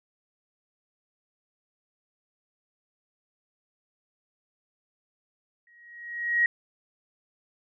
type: tone with exponential growth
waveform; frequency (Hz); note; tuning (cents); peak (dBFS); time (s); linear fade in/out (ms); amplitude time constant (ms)
sine; 1894; A#6; +27; -17; 5.67-6.46; 2; 170
effects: none